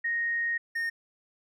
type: tone pair in turn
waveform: sine / triangle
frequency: 1864.7 / 1842.2 Hz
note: A#6 / A#6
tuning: 0 / -21 cents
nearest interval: unison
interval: 21 cents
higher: first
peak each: -26 dBFS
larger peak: neither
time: 0.04-0.58 / 0.75-0.9 s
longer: first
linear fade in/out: 10 ms
effects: none